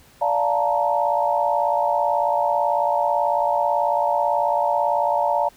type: chord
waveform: sine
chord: Bb major seventh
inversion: first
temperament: just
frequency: 582.7 / 699.2 / 874.1 / 932.3 Hz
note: D5 / F5 / A5 / Bb5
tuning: -14 / +2 / -12 / 0 cents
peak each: -23 dBFS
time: 0.21-5.49 s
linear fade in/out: 10 ms
effects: pink hiss -52 dBFS RMS until 5.56 s